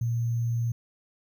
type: tone with sample-and-hold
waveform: sine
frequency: 117 Hz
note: A#2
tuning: 7 cents sharp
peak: -24 dBFS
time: 0.01-0.72 s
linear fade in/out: 5 ms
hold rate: 6300 Hz
effects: none